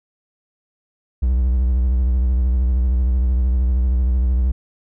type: tone with vibrato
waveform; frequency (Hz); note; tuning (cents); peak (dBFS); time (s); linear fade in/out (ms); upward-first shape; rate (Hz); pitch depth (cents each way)
triangle; 62.6; B1; +24; -12; 1.22-4.52; 10; sine; 13; 100
effects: none